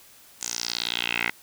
10% pulse tone with band-pass filter sweep, 58.8 Hz, A#1, 16 cents sharp, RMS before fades -29 dBFS, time 0.41-1.3 s, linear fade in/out 5 ms, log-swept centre 7100 to 2100 Hz, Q 3.9, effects white hiss -52 dBFS RMS until 1.42 s

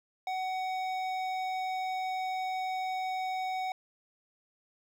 sine tone with hard clipping, 749 Hz, F#5, 21 cents sharp, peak -33 dBFS, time 0.27-3.72 s, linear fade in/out 2 ms, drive 12 dB, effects none

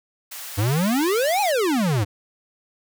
white high-pass noise, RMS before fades -35 dBFS, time 0.31-1.52 s, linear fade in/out 10 ms, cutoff 750 Hz, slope 12 dB/octave
square exponential two-way sweep, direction up then down, 94.8 to 856 to 94.8 Hz, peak -19 dBFS, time 0.57-2.05 s, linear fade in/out 20 ms, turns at 1.41 s
effects none

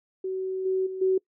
sine tone with level steps, 377.1 Hz, F#4, 33 cents sharp, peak -27 / -22 / -31 / -19 dBFS, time 0.24-1.18 s, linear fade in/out 5 ms, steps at 0.65 / 0.86 / 1.01 s, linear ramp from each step 10 ms, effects noise-tail reverb RT60 0.1 s tail -25 dB re dry

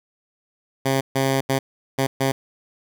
10% pulse tone bursts at uneven times, 134.6 Hz, C3, 49 cents sharp, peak -10 dBFS, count 5, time 0.85-1.01 / 1.15-1.41 / 1.49-1.59 / 1.98-2.07 / 2.2-2.32 s, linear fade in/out 10 ms, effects none

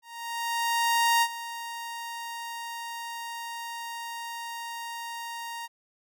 sawtooth tone with ADSR envelope, 932.3 Hz, A#5, in tune, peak -16 dBFS, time 0.02-5.68 s, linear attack 1200 ms, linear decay 57 ms, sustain -15 dB, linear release 31 ms, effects none

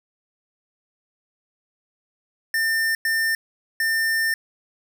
square tone bursts at uneven times, 1800 Hz, A6, 39 cents sharp, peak -20 dBFS, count 3, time 2.54-2.95 / 3.05-3.35 / 3.8-4.34 s, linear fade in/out 2 ms, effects none

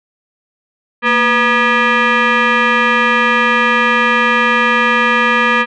sine tone with frequency modulation, 230 Hz, A#3, 23 cents flat, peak -8 dBFS, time 1.02-5.66 s, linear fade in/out 50 ms, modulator 724 Hz, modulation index 3.1, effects tanh soft clip ceiling -5 dBFS

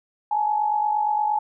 sine tone pair together, 842.4 / 891 Hz, G#5 / A5, +24 / +22 cents, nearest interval minor second, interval 98 cents, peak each -20 / -27 dBFS, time 0.31-1.39 s, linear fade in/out 5 ms, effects none

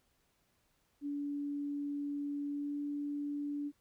sine tone with pitch glide, 287.2 to 289.4 Hz, D4 to D4, -39 to -25 cents, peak -35 dBFS, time 1.01-3.72 s, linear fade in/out 50 ms, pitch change +14 cents, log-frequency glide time 2.47-2.79 s, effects pink hiss -75 dBFS RMS until 3.8 s

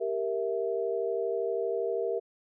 sine chord, E diminished, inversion first, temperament equal with one note detuned, 393.6 / 466.2 / 659.3 Hz, G4 / Bb4 / E5, +7 / 0 / 0 cents, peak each -32 / -30 / -35 dBFS, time 0-2.2 s, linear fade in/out 20 ms, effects none

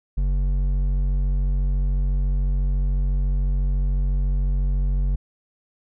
sine tone with hard clipping, 47 Hz, F#1, 28 cents sharp, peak -20 dBFS, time 0.17-5.16 s, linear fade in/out 10 ms, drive 7 dB, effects none

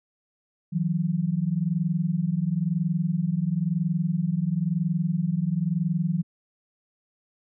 sine tone pair together, 159.51 / 180.5 Hz, D#3 / F#3, +43 / -43 cents, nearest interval major second, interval 214 cents, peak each -25 dBFS, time 0.72-6.23 s, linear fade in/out 20 ms, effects none

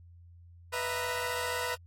15% pulse tone cluster, 493.5 / 617 / 663 / 932 Hz, B4 / D#5 / E5 / A#5, -1 / -15 / +10 / -1 cents, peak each -27 / -36 / -33 / -32 dBFS, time 0.72-1.76 s, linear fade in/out 20 ms, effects added 86 Hz sine -51 dBFS peak until 1.86 s + AAC 48 kbps

